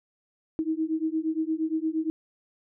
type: beating tone pair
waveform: sine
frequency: 313.9 / 322.5 Hz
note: D#4 / E4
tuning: +15 / -38 cents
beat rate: 8.6 Hz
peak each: -28 dBFS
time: 0.59-2.1 s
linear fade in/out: 0 ms
effects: none